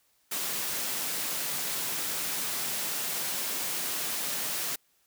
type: high-pass noise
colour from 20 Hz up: white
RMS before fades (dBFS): -32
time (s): 0.31-4.76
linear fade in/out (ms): 10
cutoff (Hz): 120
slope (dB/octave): 48
effects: white hiss -69 dBFS RMS until 5.06 s